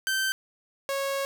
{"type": "tone pair in turn", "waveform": "sawtooth", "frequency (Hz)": [1551, 549.9], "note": ["G6", "C#5"], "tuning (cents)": [-19, -14], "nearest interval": "octave + tritone", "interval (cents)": 1795, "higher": "first", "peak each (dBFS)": [-21, -23], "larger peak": "first", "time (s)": [[0.07, 0.32], [0.89, 1.25]], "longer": "second", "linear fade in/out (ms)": 0, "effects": []}